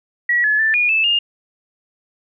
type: tone with pitch steps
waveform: sine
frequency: 1925 / 1711 / 1767 / 2441 / 2626 / 2826 Hz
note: B6 / A6 / A6 / D#7 / E7 / F7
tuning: -45 / -49 / +7 / -34 / -7 / +20 cents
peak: -13 dBFS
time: 0.29-1.19 s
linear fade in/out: 5 ms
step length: 150 ms
effects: none